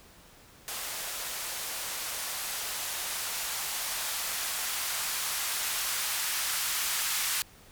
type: noise with band-pass filter sweep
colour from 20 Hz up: violet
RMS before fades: -33 dBFS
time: 0.68-7.42 s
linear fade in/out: 0 ms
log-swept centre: 520 to 1200 Hz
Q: 0.91
effects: pink hiss -55 dBFS RMS until 7.71 s